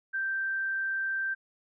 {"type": "tone", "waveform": "sine", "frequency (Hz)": 1567, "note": "G6", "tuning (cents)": -1, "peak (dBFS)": -28, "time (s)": [0.13, 1.35], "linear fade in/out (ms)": 20, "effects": []}